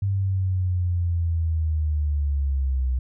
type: linear sweep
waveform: sine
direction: down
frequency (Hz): 99.2 to 62.7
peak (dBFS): -20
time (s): 0.02-2.99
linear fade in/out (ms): 5
effects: none